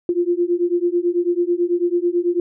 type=beating tone pair; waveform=sine; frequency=345 / 354.1 Hz; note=F4 / F4; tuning=-21 / +24 cents; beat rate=9.1 Hz; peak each=-19 dBFS; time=0.09-2.4 s; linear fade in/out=2 ms; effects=none